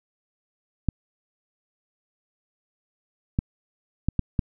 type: clicks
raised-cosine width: 5 ms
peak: -9 dBFS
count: 5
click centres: 0.887 / 3.389 / 4.086 / 4.193 / 4.392 s
effects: none